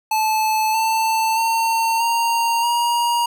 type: tone with pitch steps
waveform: square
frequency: 870 / 888.8 / 908 / 927.6 / 947.6 Hz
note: A5 / A5 / A#5 / A#5 / A#5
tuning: -20 / +17 / -46 / -9 / +28 cents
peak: -17 dBFS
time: 0.11-3.26 s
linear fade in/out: 5 ms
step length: 630 ms
effects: none